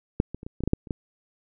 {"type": "clicks", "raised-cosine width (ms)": 3, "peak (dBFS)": [-6, -20, -27, -22, -22, -13, -11, -7, -29, -14], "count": 10, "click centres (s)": [0.201, 0.346, 0.431, 0.465, 0.606, 0.637, 0.676, 0.734, 0.872, 0.908], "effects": []}